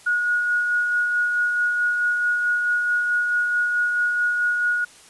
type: tone with tremolo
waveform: sine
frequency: 1449 Hz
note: F#6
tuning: 37 cents flat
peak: -17 dBFS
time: 0.06-4.85 s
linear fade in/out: 10 ms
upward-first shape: sine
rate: 4.6 Hz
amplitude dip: 30%
effects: white hiss -48 dBFS RMS until 5.09 s + resampled to 24000 Hz